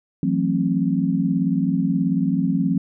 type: chord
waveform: sine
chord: F# half-diminished seventh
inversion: third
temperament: just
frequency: 166.5 / 185 / 222 / 266.4 Hz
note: E3 / F#3 / A3 / C4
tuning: +18 / 0 / +16 / +31 cents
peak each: -23 / -22 / -26 / -22 dBFS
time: 0.23-2.78 s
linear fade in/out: 2 ms
effects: none